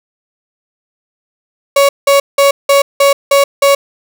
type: tone bursts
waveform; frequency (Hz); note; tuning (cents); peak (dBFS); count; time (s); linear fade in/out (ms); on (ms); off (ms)
35% pulse; 559; C#5; +14; -4; 7; 1.76-3.75; 5; 130; 180
effects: none